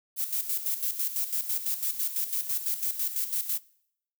violet noise with tremolo, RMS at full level -28 dBFS, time 0.16-3.6 s, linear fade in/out 50 ms, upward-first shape square, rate 6 Hz, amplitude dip 65%, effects noise-tail reverb RT60 0.7 s tail -23 dB re dry

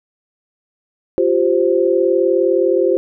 sine chord, F suspended second, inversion none, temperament equal with one note detuned, 349.2 / 388.8 / 523.3 Hz, F4 / G4 / C5, 0 / -14 / 0 cents, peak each -16 dBFS, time 1.18-2.97 s, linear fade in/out 0 ms, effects none

